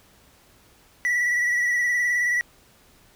triangle tone with vibrato, 1946 Hz, B6, 26 cents flat, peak -18 dBFS, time 1.05-2.41 s, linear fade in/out 0 ms, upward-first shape triangle, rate 19 Hz, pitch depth 45 cents each way, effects pink hiss -56 dBFS RMS until 3.15 s

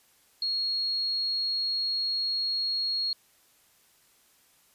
sine tone, 4300 Hz, C8, 47 cents sharp, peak -26 dBFS, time 0.42-3.13 s, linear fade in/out 2 ms, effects white hiss -63 dBFS RMS until 4.74 s + resampled to 32000 Hz

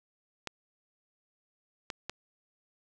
clicks, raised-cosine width 0.2 ms, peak -18 dBFS, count 3, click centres 0.473 / 1.902 / 2.096 s, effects none

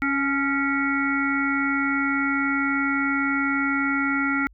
harmonic tone with a mistuned harmonic, 277.2 Hz, C#4, in tune, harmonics 1 / 3 / 5 / 7 / 8, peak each -24 / -35 / -25 / -29 / -29 dBFS, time 0.02-4.47 s, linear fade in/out 0 ms, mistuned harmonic 3, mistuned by +28 cents, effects added 50 Hz sine -50 dBFS peak until 4.53 s

